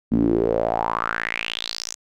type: tone with band-pass filter sweep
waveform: sawtooth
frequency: 56.5 Hz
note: A1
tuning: 47 cents sharp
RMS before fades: -23 dBFS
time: 0.11-1.95 s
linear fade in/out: 20 ms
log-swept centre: 230 to 6700 Hz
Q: 5.7
effects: none